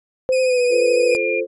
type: tone with pitch glide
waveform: sine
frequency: 517 to 490.8 Hz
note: C5 to B4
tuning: -21 to -11 cents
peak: -14 dBFS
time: 0.29-1.15 s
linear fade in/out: 0 ms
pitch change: -90 cents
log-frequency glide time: 0.43-0.61 s
type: tone with vibrato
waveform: sawtooth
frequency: 2489 Hz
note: D#7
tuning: in tune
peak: -22 dBFS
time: 0.32-1.17 s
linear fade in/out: 10 ms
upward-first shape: sine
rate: 14 Hz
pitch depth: 38 cents each way
type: chord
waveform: sine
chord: F major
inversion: none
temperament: equal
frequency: 349.2 / 440 / 523.3 Hz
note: F4 / A4 / C5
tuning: 0 / 0 / 0 cents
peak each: -25 / -23 / -22 dBFS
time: 0.69-1.47 s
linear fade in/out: 50 ms
type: tone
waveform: sine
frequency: 2407 Hz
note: D7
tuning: 42 cents sharp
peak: -22 dBFS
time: 1.1-1.41 s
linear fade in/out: 20 ms
effects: resampled to 24000 Hz